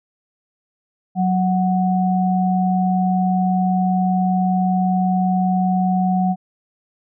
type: tone pair together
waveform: sine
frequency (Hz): 185.17 / 740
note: F#3 / F#5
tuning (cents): +2 / 0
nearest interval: 2 octaves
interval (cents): 2398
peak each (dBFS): -16 / -20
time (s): 1.15-6.36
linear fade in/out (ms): 50
effects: none